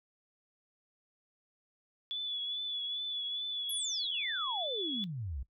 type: tone with vibrato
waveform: sine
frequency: 3433 Hz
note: A7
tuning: 43 cents flat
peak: -34 dBFS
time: 2.11-5.04 s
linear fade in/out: 0 ms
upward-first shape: triangle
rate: 2.4 Hz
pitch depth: 46 cents each way
type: exponential sweep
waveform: sine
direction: down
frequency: 11810 to 58.27 Hz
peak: -36 dBFS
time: 3.69-5.43 s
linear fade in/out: 5 ms
effects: noise-tail reverb RT60 0.1 s tail -17 dB re dry